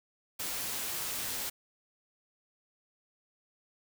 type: noise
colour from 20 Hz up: white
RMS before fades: -36 dBFS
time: 0.39-1.5 s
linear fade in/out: 10 ms
effects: none